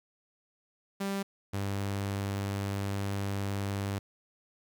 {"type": "tone pair in turn", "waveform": "sawtooth", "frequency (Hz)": [197, 99.41], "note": ["G3", "G2"], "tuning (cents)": [9, 25], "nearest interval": "octave", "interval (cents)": 1184, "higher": "first", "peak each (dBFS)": -27, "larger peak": "neither", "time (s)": [[1, 1.23], [1.53, 3.99]], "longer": "second", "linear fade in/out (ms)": 10, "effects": ["11-bit"]}